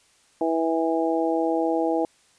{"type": "harmonic tone", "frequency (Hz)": 163.6, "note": "E3", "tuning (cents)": -13, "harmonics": [2, 3, 4, 5], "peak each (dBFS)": [-24, -26, -27, -28], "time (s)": [0.41, 2.05], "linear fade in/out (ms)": 2, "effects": ["white hiss -60 dBFS RMS until 2.38 s", "resampled to 22050 Hz"]}